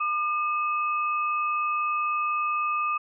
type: tone pair together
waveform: sine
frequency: 1204 / 2570 Hz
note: D6 / E7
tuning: +43 / -45 cents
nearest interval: octave + minor second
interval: 1312 cents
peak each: -24 / -32 dBFS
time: 0-2.98 s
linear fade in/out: 10 ms
effects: none